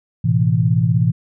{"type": "chord", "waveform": "sine", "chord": "A suspended second", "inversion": "none", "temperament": "equal with one note detuned", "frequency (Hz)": [110, 126.58, 164.81], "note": ["A2", "B2", "E3"], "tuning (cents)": [0, 43, 0], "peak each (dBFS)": -17, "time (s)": [0.24, 1.12], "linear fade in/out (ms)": 10, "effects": []}